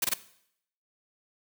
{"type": "noise bursts", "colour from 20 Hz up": "white", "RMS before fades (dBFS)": -26, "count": 3, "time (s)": [0.02, 0.139], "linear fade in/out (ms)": 5, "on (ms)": 25, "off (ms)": 22, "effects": ["noise-tail reverb RT60 0.7 s tail -17 dB re dry", "high-pass 150 Hz 12 dB/octave"]}